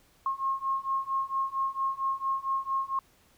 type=beating tone pair; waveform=sine; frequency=1075 / 1079.4 Hz; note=C6 / C#6; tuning=+47 / -46 cents; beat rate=4.4 Hz; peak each=-31 / -30 dBFS; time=0.26-2.99 s; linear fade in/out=2 ms; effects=pink hiss -63 dBFS RMS until 3.37 s